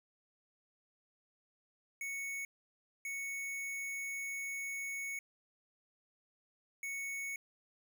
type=tone bursts at uneven times; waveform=square; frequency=2217 Hz; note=C#7; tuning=in tune; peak=-39 dBFS; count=3; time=2.01-2.45 / 3.05-5.19 / 6.83-7.36 s; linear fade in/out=2 ms; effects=none